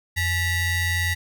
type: ring-modulated tone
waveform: 45% pulse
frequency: 932.3 Hz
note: A#5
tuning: in tune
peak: -18 dBFS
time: 0.16-1.15 s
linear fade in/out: 20 ms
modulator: 1020 Hz
effects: none